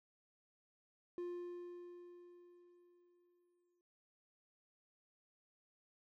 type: tone with exponential decay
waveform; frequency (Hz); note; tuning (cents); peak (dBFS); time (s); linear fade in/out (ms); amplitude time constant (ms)
triangle; 351.9; F4; +13; -38; 1.18-3.81; 1; 570
effects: none